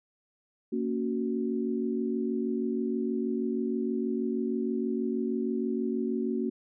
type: chord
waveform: sine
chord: F# major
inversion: first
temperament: just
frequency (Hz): 231.2 / 277.5 / 370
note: A#3 / C#4 / F#4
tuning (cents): -14 / +2 / 0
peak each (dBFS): -30 / -33 / -32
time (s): 0.72-6.5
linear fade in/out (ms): 10
effects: none